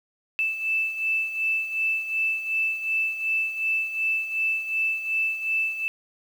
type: beating tone pair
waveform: sine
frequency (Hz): 2637 / 2639.7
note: E7 / E7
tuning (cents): 0 / +2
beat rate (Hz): 2.7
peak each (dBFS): -24 / -30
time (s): 0.39-5.88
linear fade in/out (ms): 0
effects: 8-bit